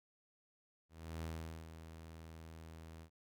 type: tone with ADSR envelope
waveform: sawtooth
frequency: 81 Hz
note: E2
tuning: 30 cents flat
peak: -37 dBFS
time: 0.89-3.1 s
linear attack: 340 ms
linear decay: 430 ms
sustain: -10 dB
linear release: 82 ms
effects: none